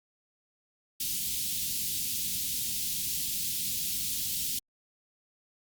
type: band-stop noise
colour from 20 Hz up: white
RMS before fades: -32 dBFS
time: 1-4.59 s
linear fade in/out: 5 ms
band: 250 to 3000 Hz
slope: 24 dB/octave
effects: Opus 48 kbps